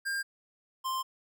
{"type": "tone pair in turn", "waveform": "square", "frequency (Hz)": [1603, 1047.7], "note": ["G6", "C6"], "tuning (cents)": [38, 2], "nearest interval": "perfect fifth", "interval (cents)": 736, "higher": "first", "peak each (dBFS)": [-31, -31], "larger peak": "neither", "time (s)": [[0.05, 0.23], [0.84, 1.03]], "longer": "second", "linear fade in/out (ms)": 20, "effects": []}